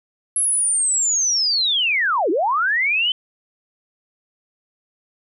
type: linear two-way sweep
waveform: sine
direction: down then up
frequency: 11050 to 300.1 to 3090 Hz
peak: -16 dBFS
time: 0.36-3.12 s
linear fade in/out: 2 ms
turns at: 2.3 s
effects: none